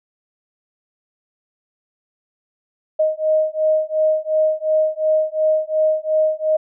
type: beating tone pair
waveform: sine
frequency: 622.3 / 625.1 Hz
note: D#5 / D#5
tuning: 0 / +8 cents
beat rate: 2.8 Hz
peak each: -18 dBFS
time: 2.99-6.57 s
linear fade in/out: 10 ms
effects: none